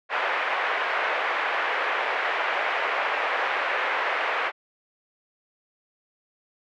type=band-pass noise; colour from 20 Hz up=white; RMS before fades=-26 dBFS; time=0.09-4.52 s; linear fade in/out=50 ms; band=480 to 2200 Hz; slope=24 dB/octave; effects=none